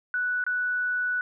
sine tone with dropouts, 1480 Hz, F#6, in tune, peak -24 dBFS, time 0.14-1.21 s, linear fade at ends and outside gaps 1 ms, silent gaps 0.44-0.465 s, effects none

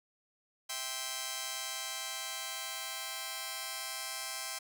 5% pulse chord, C major, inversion first, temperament just, 654.1 / 784.9 / 1046.5 Hz, E5 / G5 / C6, -14 / +2 / 0 cents, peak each -33 / -30 / -29 dBFS, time 0.69-4.59 s, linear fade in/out 10 ms, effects none

